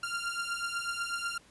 sawtooth beating tone pair, 1386 / 1394.1 Hz, F6 / F6, -14 / -3 cents, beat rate 8.1 Hz, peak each -32 / -32 dBFS, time 0.03-1.38 s, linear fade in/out 5 ms, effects pink hiss -60 dBFS RMS until 1.5 s + resampled to 24000 Hz

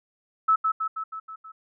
sine tone with echo, 1303 Hz, E6, 20 cents flat, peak -16 dBFS, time 0.48-0.56 s, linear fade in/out 10 ms, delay 160 ms, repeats 6, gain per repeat -4 dB, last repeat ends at 1.52 s, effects none

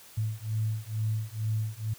sine beating tone pair, 108.1 / 110.3 Hz, A2 / A2, -30 / +5 cents, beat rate 2.2 Hz, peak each -31 dBFS, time 0.17-1.94 s, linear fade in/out 10 ms, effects white hiss -52 dBFS RMS until 1.98 s

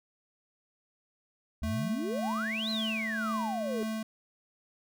sine exponential two-way sweep, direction up then down, 69.3 to 4186 to 411.2 Hz, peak -32 dBFS, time 1.62-3.83 s, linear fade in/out 0 ms, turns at 2.7 s
square tone with tremolo, 220 Hz, A3, in tune, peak -32 dBFS, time 1.63-4.03 s, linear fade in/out 5 ms, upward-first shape sine, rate 1.9 Hz, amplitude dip 35%
effects none

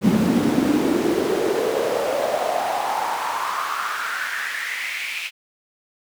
brown noise with high-pass filter sweep, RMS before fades -22 dBFS, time 0.01-5.31 s, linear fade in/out 50 ms, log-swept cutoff 200 to 2600 Hz, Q 4.9, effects none

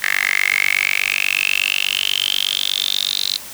10% pulse tone with high-pass filter sweep, 48.23 Hz, G1, 27 cents flat, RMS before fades -19 dBFS, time 0.02-3.38 s, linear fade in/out 10 ms, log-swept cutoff 1900 to 4000 Hz, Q 9.2, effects white hiss -34 dBFS RMS until 3.53 s

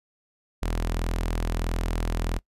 sawtooth tone with notch filter, 41.55 Hz, E1, 15 cents sharp, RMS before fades -27 dBFS, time 0.62-2.39 s, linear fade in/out 10 ms, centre 130 Hz, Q 2, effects noise-tail reverb RT60 0.1 s tail -21 dB re dry + resampled to 32000 Hz

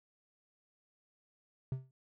triangle tone with exponential decay, 130.81 Hz, C3, in tune, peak -28 dBFS, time 1.72-1.91 s, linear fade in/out 2 ms, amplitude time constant 40 ms, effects none

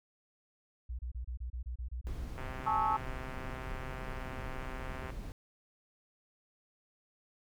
sine tone bursts, 60.8 Hz, B1, 26 cents flat, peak -36 dBFS, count 11, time 0.89-2.27 s, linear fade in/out 10 ms, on 100 ms, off 28 ms
brown noise, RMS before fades -42 dBFS, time 2.07-5.32 s, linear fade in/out 0 ms
click train, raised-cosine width 0.5 ms, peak -29 dBFS, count 355, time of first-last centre 2.38-5.103 s, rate 130 Hz
sine chord, A major seventh, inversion third, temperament equal with one note detuned, 830.6 / 880 / 1108.7 / 1293.6 Hz, G#5 / A5 / C#6 / E6, 0 / 0 / 0 / -33 cents, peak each -35 / -31 / -35 / -34 dBFS, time 2.66-2.97 s, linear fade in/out 10 ms
effects none

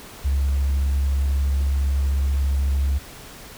sine tone with vibrato, 68.9 Hz, C#2, 10 cents flat, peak -16 dBFS, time 0.24-2.99 s, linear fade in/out 20 ms, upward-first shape triangle, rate 14 Hz, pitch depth 10 cents each way, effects tanh soft clip ceiling -15 dBFS + pink hiss -41 dBFS RMS until 3.57 s

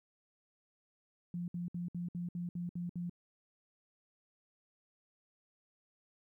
sine tone bursts, 174.61 Hz, F3, in tune, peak -36 dBFS, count 9, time 1.34-3.096 s, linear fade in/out 2 ms, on 140 ms, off 62 ms, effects 13-bit

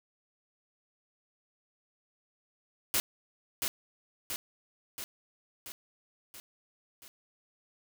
white noise with echo, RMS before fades -28 dBFS, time 2.94-3 s, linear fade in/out 0 ms, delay 680 ms, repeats 6, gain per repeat -4 dB, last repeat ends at 7.08 s, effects none

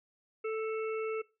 harmonic tone with a mistuned harmonic, 440 Hz, A4, in tune, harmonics 1 / 3 / 5 / 6, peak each -32 / -42 / -46 / -48 dBFS, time 0.44-1.22 s, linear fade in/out 10 ms, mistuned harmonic 6, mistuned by +19 cents, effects noise-tail reverb RT60 0.3 s tail -22 dB re dry

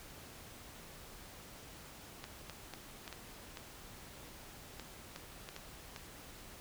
clicks, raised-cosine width 0.2 ms, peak -27 dBFS, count 11, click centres 2.241 / 2.497 / 2.737 / 3.078 / 3.127 / 3.572 / 4.797 / 5.161 / 5.489 / 5.564 / 5.962 s, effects pink hiss -53 dBFS RMS until 6.6 s

